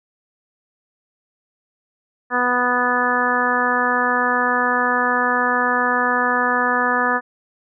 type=harmonic tone; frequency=246.9 Hz; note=B3; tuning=in tune; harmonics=1 / 2 / 3 / 4 / 5 / 6 / 7; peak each=-26 / -25 / -25 / -23 / -22 / -25 / -21 dBFS; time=2.3-7.21 s; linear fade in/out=50 ms; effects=none